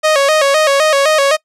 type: tone with vibrato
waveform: sawtooth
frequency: 587.3 Hz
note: D5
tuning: in tune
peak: -5 dBFS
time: 0.03-1.37 s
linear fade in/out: 20 ms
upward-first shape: square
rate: 3.9 Hz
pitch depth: 98 cents each way
effects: noise-tail reverb RT60 0.1 s tail -23 dB re dry + low-pass 9000 Hz 12 dB/octave